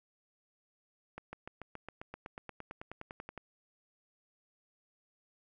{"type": "accelerating click train", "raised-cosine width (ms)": 0.5, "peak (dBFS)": -28, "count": 20, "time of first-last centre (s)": [1.18, 3.377], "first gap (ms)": 150, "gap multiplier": 0.97, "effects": []}